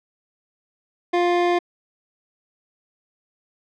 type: tone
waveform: 25% pulse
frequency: 350.9 Hz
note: F4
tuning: 8 cents sharp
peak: -13 dBFS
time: 1.13-1.59 s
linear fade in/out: 10 ms
effects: low-pass 3000 Hz 12 dB/octave